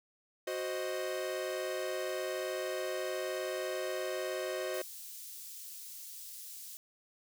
45% pulse chord, C diminished, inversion second, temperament equal, 370 / 523.3 / 622.3 Hz, Gb4 / C5 / Eb5, 0 / 0 / 0 cents, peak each -39 dBFS, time 0.47-4.82 s, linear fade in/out 5 ms
white high-pass noise, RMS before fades -47 dBFS, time 4.74-6.77 s, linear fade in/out 0 ms, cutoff 4800 Hz, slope 12 dB/octave
effects none

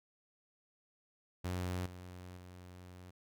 sawtooth tone with level steps, 90.4 Hz, F#2, 40 cents flat, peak -32 / -44 / -47 dBFS, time 1.44-3.11 s, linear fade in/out 10 ms, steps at 1.86 / 2.37 s, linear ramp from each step 2 ms, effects none

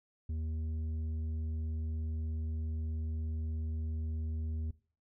triangle tone with tanh clipping, 79.2 Hz, D#2, 31 cents sharp, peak -35 dBFS, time 0.29-4.71 s, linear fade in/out 5 ms, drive 11 dB, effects noise-tail reverb RT60 0.4 s tail -19 dB re dry

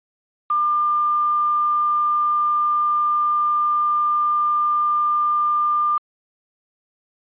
sine tone with quantisation, 1198 Hz, D6, 34 cents sharp, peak -16 dBFS, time 0.5-5.98 s, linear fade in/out 5 ms, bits 6, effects resampled to 8000 Hz

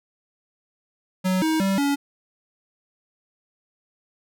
square tone with pitch steps, 185.8 / 316.9 / 194.2 / 282.7 Hz, F#3 / D#4 / G3 / C#4, +7 / +32 / -16 / +34 cents, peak -20 dBFS, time 1.24-1.96 s, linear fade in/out 20 ms, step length 180 ms, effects none

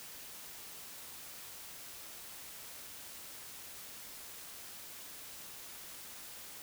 silence, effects white hiss -49 dBFS RMS until 6.62 s

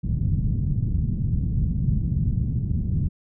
white low-pass noise, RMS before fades -23 dBFS, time 0.03-3.09 s, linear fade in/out 10 ms, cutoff 160 Hz, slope 24 dB/octave, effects none

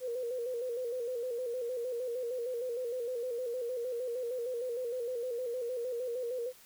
sine tone with vibrato, 489.1 Hz, B4, 17 cents flat, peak -33 dBFS, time 0-6.53 s, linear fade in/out 50 ms, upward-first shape square, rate 6.5 Hz, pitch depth 66 cents each way, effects white hiss -58 dBFS RMS until 6.65 s

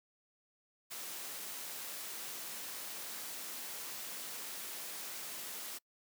white noise, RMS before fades -44 dBFS, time 0.9-5.79 s, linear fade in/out 20 ms, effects noise-tail reverb RT60 0.1 s tail -25 dB re dry + high-pass 200 Hz 12 dB/octave

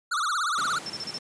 square tone with vibrato, 1300 Hz, E6, 24 cents flat, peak -25 dBFS, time 0.11-0.79 s, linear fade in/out 10 ms, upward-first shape triangle, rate 17 Hz, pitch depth 250 cents each way
pink high-pass noise, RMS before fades -41 dBFS, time 0.57-1.19 s, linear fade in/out 10 ms, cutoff 130 Hz, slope 24 dB/octave
sine tone bursts, 5340 Hz, E8, 22 cents sharp, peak -31 dBFS, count 5, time 0.86-1.178 s, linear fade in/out 2 ms, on 38 ms, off 32 ms
effects resampled to 22050 Hz

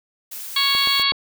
blue noise, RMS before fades -33 dBFS, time 0.31-1.03 s, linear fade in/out 10 ms
harmonic tone, 554.4 Hz, C#5, in tune, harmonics 2 / 3 / 4 / 5 / 6 / 7 / 8, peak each -25 / -31 / -24 / -29 / -21 / -26 / -21 dBFS, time 0.56-1.12 s, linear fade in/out 5 ms
click train, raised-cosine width 1 ms, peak -18 dBFS, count 4, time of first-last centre 0.75-1.12 s, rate 8.1 Hz
effects none

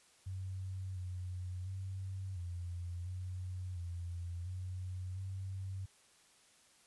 sine tone with pitch steps, 94.4 / 91 / 95.4 / 87.6 / 91.8 / 86.8 / 92.1 / 95.6 Hz, F#2 / F#2 / G2 / F2 / F#2 / F2 / F#2 / G2, +35 / -28 / -47 / +6 / -13 / -10 / -7 / -43 cents, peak -39 dBFS, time 0.26-5.86 s, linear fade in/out 10 ms, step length 700 ms, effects white hiss -66 dBFS RMS until 6.86 s + resampled to 24000 Hz

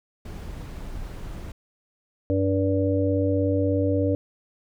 brown noise, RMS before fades -35 dBFS, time 0.25-1.52 s, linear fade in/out 5 ms
harmonic tone, 96.6 Hz, G2, 25 cents flat, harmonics 1 / 3 / 5 / 6, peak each -24 / -24 / -26 / -28 dBFS, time 2.3-4.15 s, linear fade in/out 0 ms
effects none

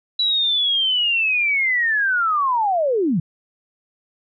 sine linear sweep, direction down, 3951 to 143.1 Hz, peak -16 dBFS, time 0.19-3.2 s, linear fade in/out 5 ms, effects none

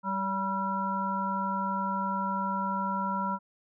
harmonic tone with a mistuned harmonic, 194.3 Hz, G3, 15 cents flat, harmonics 1 / 3 / 5 / 7, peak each -33 / -41 / -30 / -35 dBFS, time 0.03-3.39 s, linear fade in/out 50 ms, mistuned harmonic 3, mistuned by -32 cents, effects none

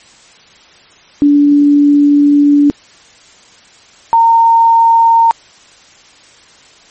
sine tone pair in turn, 288.9 / 917.2 Hz, D4 / A#5, -28 / -28 cents, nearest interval octave + minor sixth, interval 2000 cents, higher second, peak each -4 dBFS, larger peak neither, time 1.22-2.7 / 4.13-5.31 s, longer first, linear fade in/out 0 ms, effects white hiss -42 dBFS RMS until 6.9 s + MP3 32 kbps

